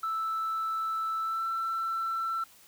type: tone with pitch glide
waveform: sine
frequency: 1318.5 to 1339.2 Hz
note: E6 to E6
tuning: 0 to +27 cents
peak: -27 dBFS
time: 0.03-2.44 s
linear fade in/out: 5 ms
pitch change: +27 cents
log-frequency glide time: 1.21-1.46 s
effects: tanh soft clip ceiling -26 dBFS + white hiss -57 dBFS RMS until 2.67 s